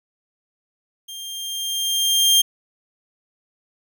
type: tone with level ramp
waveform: sawtooth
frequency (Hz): 3194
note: G7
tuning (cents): +32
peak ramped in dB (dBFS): -30 to -8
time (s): 1.08-2.42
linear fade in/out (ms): 10
effects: none